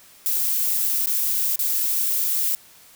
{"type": "noise with dropouts", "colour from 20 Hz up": "violet", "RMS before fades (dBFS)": -22, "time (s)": [0.26, 2.55], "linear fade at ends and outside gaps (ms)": 0, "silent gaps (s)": [[1.059, 1.071], [1.558, 1.592]], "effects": ["white hiss -50 dBFS RMS until 2.95 s"]}